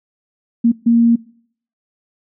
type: tone bursts at uneven times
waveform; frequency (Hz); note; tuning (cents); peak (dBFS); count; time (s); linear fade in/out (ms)
sine; 233.1; A#3; 0; -8; 2; 0.64-0.72 / 0.86-1.16; 10
effects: noise-tail reverb RT60 0.6 s tail -23 dB re dry